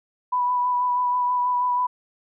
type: tone with vibrato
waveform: sine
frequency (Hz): 987.8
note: B5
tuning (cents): 0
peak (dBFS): -19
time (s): 0.32-1.87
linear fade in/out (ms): 10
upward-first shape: sine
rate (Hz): 6.2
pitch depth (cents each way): 17
effects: none